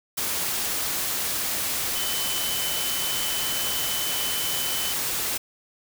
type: tone in noise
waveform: sine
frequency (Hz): 3035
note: F#7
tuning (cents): +43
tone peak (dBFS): -31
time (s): 1.95-4.93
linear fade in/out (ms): 10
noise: white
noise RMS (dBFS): -27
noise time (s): 0.17-5.38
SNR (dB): -7
effects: none